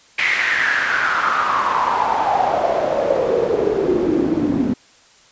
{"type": "noise with band-pass filter sweep", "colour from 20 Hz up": "pink", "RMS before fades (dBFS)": -18, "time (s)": [0.18, 4.74], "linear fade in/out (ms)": 10, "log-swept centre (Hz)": [2200, 250], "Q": 6.1, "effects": ["white hiss -50 dBFS RMS until 5.31 s", "resampled to 16000 Hz"]}